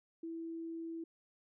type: tone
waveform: sine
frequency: 329.6 Hz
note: E4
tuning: in tune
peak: -40 dBFS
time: 0.23-1.04 s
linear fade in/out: 5 ms
effects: none